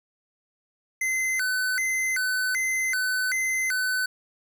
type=tone with vibrato; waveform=square; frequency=1763 Hz; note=A6; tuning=3 cents sharp; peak=-24 dBFS; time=1.01-4.06 s; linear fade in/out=5 ms; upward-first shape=square; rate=1.3 Hz; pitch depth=270 cents each way; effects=none